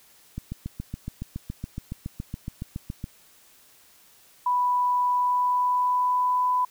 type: click train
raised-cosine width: 5 ms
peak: -19 dBFS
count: 20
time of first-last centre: 0.38-3.041 s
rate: 7.14 Hz
type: tone with pitch glide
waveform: sine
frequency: 987.8 to 998.7 Hz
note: B5 to B5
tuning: 0 to +19 cents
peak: -20 dBFS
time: 4.46-6.65 s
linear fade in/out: 5 ms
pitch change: +19 cents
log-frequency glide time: 5.1-6.53 s
effects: white hiss -56 dBFS RMS until 6.7 s